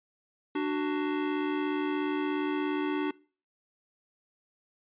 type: tone pair together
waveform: square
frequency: 296.3 / 373.3 Hz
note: D4 / F#4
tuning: +15 / +15 cents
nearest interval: major third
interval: 400 cents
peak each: -30 / -33 dBFS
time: 0.55-3.11 s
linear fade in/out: 5 ms
effects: noise-tail reverb RT60 0.4 s tail -23 dB re dry + resampled to 8000 Hz